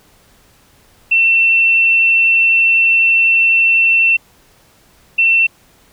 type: tone pair in turn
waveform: sine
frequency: 2694 / 2694 Hz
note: E7 / E7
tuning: +37 / +37 cents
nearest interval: unison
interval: 0 cents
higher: neither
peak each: -8 dBFS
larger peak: neither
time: 1.11-4.17 / 5.18-5.47 s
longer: first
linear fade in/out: 10 ms
effects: pink hiss -50 dBFS RMS until 5.92 s